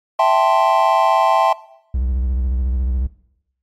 triangle chord, A minor seventh, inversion second, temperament equal, 659.3 / 784 / 880 / 1046.5 Hz, E5 / G5 / A5 / C6, 0 / 0 / 0 / 0 cents, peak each -14 / -15 / -15 / -15 dBFS, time 0.19-1.53 s, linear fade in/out 5 ms
triangle tone with vibrato, 63.4 Hz, B1, 46 cents sharp, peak -14 dBFS, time 1.94-3.07 s, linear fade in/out 5 ms, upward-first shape square, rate 14 Hz, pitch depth 97 cents each way
effects noise-tail reverb RT60 0.8 s tail -20 dB re dry + MP3 96 kbps

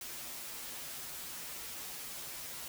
white noise with comb filter, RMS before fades -44 dBFS, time 0.01-2.68 s, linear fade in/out 2 ms, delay 10 ms, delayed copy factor -1, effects none

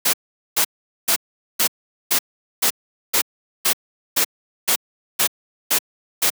white noise bursts, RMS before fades -17 dBFS, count 13, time 0.05-6.302 s, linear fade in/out 10 ms, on 84 ms, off 430 ms, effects high-pass 200 Hz 12 dB/octave

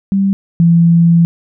sine tone pair in turn, 195.6 / 168.75 Hz, G3 / E3, -4 / +41 cents, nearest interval minor third, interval 255 cents, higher first, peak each -9 / -5 dBFS, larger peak second, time 0.12-0.33 / 0.6-1.25 s, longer second, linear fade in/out 0 ms, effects none

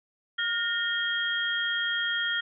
sine tone cluster, 1423 / 1841 / 3238 Hz, F6 / A#6 / G#7, +32 / -22 / -45 cents, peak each -30 dBFS, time 0.38-2.41 s, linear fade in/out 10 ms, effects none

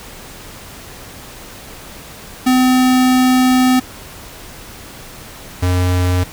square tone pair in turn, 255.2 / 90.23 Hz, C4 / F#2, -43 / -43 cents, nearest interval octave + tritone, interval 1800 cents, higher first, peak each -10 / -13 dBFS, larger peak first, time 2.46-3.8 / 5.62-6.24 s, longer first, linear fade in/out 10 ms, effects pink hiss -35 dBFS RMS until 6.32 s

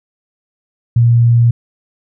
sine tone, 118.1 Hz, A#2, 23 cents sharp, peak -6 dBFS, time 0.96-1.51 s, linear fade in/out 5 ms, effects none

